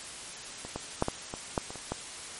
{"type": "clicks", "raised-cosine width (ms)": 1, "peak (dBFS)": [-25, -19, -10, -14, -21, -12, -25, -27, -16], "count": 9, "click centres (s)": [0.65, 0.76, 1.024, 1.084, 1.339, 1.578, 1.705, 1.757, 1.92], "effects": ["white hiss -42 dBFS RMS until 2.39 s", "MP3 48 kbps"]}